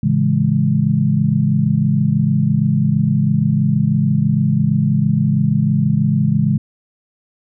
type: chord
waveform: sine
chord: A major seventh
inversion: none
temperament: equal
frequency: 110 / 138.59 / 164.81 / 207.7 Hz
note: A2 / C#3 / E3 / G#3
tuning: 0 / 0 / 0 / 0 cents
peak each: -22 / -16 / -18 / -17 dBFS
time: 0.03-6.58 s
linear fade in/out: 5 ms
effects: none